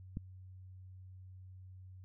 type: click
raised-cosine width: 5 ms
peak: -26 dBFS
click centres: 0.171 s
effects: added 93 Hz sine -50 dBFS peak until 2.04 s